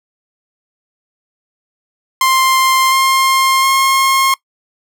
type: tone with pitch steps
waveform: sawtooth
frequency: 1051 / 1062 / 1073.1 Hz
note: C6 / C6 / C6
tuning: +7 / +25 / +43 cents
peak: -6 dBFS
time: 2.21-4.34 s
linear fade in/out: 2 ms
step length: 710 ms
effects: noise-tail reverb RT60 0.1 s tail -22 dB re dry